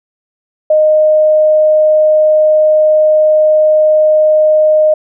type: tone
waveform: sine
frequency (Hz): 617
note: D#5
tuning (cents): -15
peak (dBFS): -5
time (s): 0.7-4.94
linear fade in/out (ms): 5
effects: none